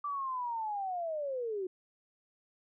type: linear sweep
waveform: sine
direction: down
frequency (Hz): 1174.7 to 359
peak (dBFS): -33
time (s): 0.04-1.67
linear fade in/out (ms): 5
effects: none